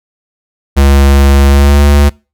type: tone with pitch glide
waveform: square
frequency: 69.4 to 71.76 Hz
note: C#2 to D2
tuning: +3 to -40 cents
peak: -4 dBFS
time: 0.76-2.1 s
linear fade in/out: 20 ms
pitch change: +57 cents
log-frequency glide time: 1.46-1.84 s
effects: noise-tail reverb RT60 0.3 s tail -25 dB re dry